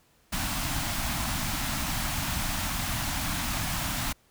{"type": "band-stop noise", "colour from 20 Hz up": "pink", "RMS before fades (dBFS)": -30, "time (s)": [0.32, 4.13], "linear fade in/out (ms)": 10, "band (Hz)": [300, 640], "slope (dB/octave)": 48, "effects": ["pink hiss -64 dBFS RMS until 4.3 s"]}